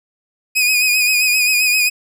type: tone with vibrato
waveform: sawtooth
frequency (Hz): 2489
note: D#7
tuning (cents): 0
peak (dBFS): -9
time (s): 0.55-1.9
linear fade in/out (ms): 20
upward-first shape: sine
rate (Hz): 7.6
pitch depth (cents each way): 44
effects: none